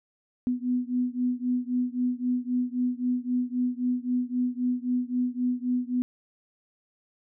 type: beating tone pair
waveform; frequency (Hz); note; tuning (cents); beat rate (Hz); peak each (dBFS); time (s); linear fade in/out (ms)
sine; 246.9 / 250.7; B3 / B3; 0 / +26; 3.8; -27 / -28; 0.47-6.02; 0
effects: none